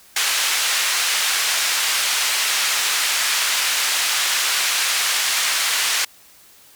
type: band-pass noise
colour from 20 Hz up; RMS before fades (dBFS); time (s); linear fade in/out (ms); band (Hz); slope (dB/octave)
pink; -20; 0.16-6.05; 5; 1700 to 10000; 12
effects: white hiss -49 dBFS RMS until 6.75 s